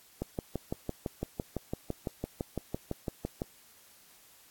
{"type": "click train", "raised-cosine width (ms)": 2, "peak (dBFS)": -19, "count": 20, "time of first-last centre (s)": [0.22, 3.419], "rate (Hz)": 5.94, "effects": ["white hiss -59 dBFS RMS until 4.5 s", "AAC 64 kbps"]}